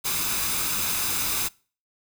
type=noise with comb filter; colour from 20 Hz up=white; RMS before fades=-26 dBFS; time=0.04-1.49 s; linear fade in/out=20 ms; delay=0.8 ms; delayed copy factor=+0.5; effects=noise-tail reverb RT60 0.4 s tail -24 dB re dry